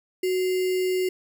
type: tone with sample-and-hold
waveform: sine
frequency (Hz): 370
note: F#4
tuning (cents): 0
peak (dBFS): -21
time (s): 0.23-1.09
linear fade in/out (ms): 5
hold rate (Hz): 2450
effects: none